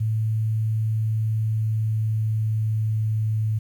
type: tone with pitch glide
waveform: sine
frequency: 110 to 109.05 Hz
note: A2 to A2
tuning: 0 to -15 cents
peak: -20 dBFS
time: 0-3.59 s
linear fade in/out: 10 ms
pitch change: -15 cents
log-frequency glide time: 0.95-3.24 s
effects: 9-bit